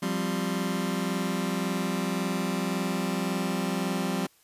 sawtooth chord, F suspended second, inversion none, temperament just, 174.61 / 196.44 / 261.9 Hz, F3 / G3 / C4, 0 / +4 / +2 cents, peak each -27 / -26 / -28 dBFS, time 0.02-4.27 s, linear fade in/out 10 ms, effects white hiss -62 dBFS RMS until 4.43 s + resampled to 32000 Hz

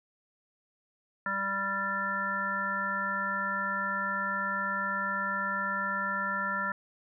harmonic tone, 196 Hz, G3, in tune, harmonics 1 / 3 / 5 / 7 / 9, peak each -40 / -42 / -37 / -32 / -33 dBFS, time 1.26-6.72 s, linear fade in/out 2 ms, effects none

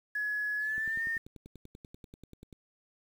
sine tone with pitch glide, 1692 to 1823.9 Hz, G#6 to A#6, +32 to -38 cents, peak -30 dBFS, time 0.15-1.18 s, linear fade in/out 5 ms, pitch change +130 cents, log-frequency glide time 0.57-1.03 s
click train, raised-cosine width 3 ms, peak -36 dBFS, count 19, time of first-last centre 0.78-2.528 s, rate 10.3 Hz
effects 9-bit

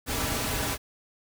pink noise with comb filter, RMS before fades -29 dBFS, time 0.06-0.78 s, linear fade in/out 50 ms, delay 5.6 ms, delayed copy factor -0.55, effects none

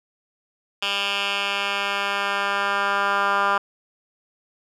10% pulse tone with band-pass filter sweep, 199.9 Hz, G3, 34 cents sharp, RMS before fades -23 dBFS, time 0.82-3.58 s, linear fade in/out 5 ms, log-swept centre 2900 to 1300 Hz, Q 2.3, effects none

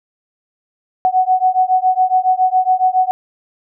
sine beating tone pair, 740 / 747.2 Hz, F#5 / F#5, 0 / +17 cents, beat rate 7.2 Hz, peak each -14 dBFS, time 1.05-3.11 s, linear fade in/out 0 ms, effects none

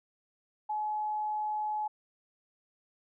sine tone, 850 Hz, G#5, 40 cents sharp, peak -30 dBFS, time 0.69-1.88 s, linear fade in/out 10 ms, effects none

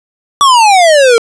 square exponential sweep, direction down, 1160 to 450.8 Hz, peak -4 dBFS, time 0.41-1.18 s, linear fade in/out 0 ms, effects resampled to 22050 Hz + 7-bit

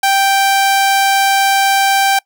sawtooth tone, 784 Hz, G5, in tune, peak -6 dBFS, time 0.03-2.19 s, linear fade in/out 5 ms, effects noise-tail reverb RT60 0.1 s tail -24 dB re dry

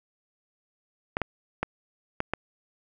clicks, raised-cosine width 0.5 ms, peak -11 dBFS, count 5, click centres 1.169 / 1.217 / 1.63 / 2.204 / 2.336 s, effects none

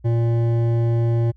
sine tone with hard clipping, 116.54 Hz, A#2, in tune, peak -18 dBFS, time 0.04-1.32 s, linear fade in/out 20 ms, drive 11 dB, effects added 60 Hz sine -47 dBFS peak until 1.36 s

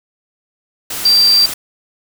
sine tone in noise, 4699 Hz, D8, in tune, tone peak -7 dBFS, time 1.05-1.46 s, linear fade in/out 5 ms, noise white, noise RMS -23 dBFS, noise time 0.9-1.54 s, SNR +13 dB, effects none

